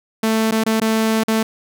sawtooth tone with dropouts, 221.4 Hz, A3, 11 cents sharp, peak -11 dBFS, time 0.23-1.43 s, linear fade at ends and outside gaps 5 ms, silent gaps 0.512-0.52 / 0.638-0.662 / 0.801-0.815 / 1.236-1.28 s, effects none

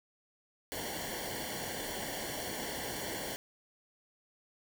pink noise with comb filter, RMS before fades -39 dBFS, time 0.72-3.36 s, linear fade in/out 0 ms, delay 0.79 ms, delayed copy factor -0.8, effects none

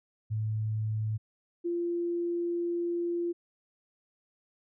sine tone pair in turn, 108.6 / 344.8 Hz, A2 / F4, -22 / -22 cents, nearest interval octave + minor sixth, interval 2000 cents, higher second, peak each -28 dBFS, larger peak neither, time 0.3-1.18 / 1.64-3.33 s, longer second, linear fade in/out 20 ms, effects none

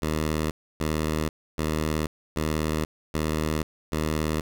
10% pulse tone bursts, 77.78 Hz, D#2, in tune, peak -16 dBFS, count 6, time 0.02-4.41 s, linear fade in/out 5 ms, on 490 ms, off 290 ms, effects none

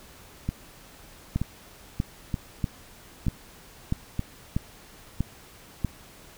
two click trains, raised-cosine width 5 ms, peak -14 / -12 dBFS, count 5 / 8, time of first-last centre 0.49-4.194 / 1.36-5.847 s, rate 1.08 / 1.56 Hz, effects pink hiss -50 dBFS RMS until 6.37 s

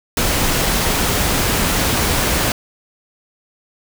pink noise, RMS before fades -17 dBFS, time 0.17-2.52 s, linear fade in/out 2 ms, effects none

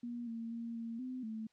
sine tone with pitch steps, 238.9 / 228.8 / 232 / 229.6 / 255.2 / 220.2 Hz, A#3 / A#3 / A#3 / A#3 / C4 / A3, +43 / -32 / -8 / -26 / -43 / +2 cents, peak -39 dBFS, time 0.03-1.47 s, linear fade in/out 5 ms, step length 240 ms, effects white hiss -75 dBFS RMS until 1.52 s + low-pass 5000 Hz 12 dB/octave

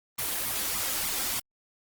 white noise with flanger, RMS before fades -30 dBFS, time 0.18-1.4 s, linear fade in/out 10 ms, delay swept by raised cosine 0.86 to 3.86 ms, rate 3.4 Hz, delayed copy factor +0.65, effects Opus 24 kbps

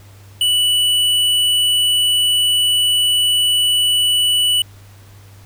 triangle tone with hard clipping, 2960 Hz, F#7, in tune, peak -14 dBFS, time 0.41-4.62 s, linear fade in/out 2 ms, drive 13 dB, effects added 99 Hz sine -40 dBFS peak until 5.45 s + pink hiss -48 dBFS RMS until 5.45 s

